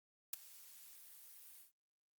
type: noise with ADSR envelope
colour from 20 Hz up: blue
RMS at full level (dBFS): -36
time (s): 0.33-1.72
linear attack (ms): 4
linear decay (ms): 12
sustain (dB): -22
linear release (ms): 130
effects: Opus 48 kbps